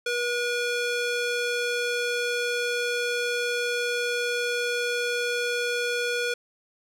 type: tone with band-pass filter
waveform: square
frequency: 482.6 Hz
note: B4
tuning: 40 cents flat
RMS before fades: -27 dBFS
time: 0.06-6.34 s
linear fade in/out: 5 ms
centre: 2600 Hz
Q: 0.55
effects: none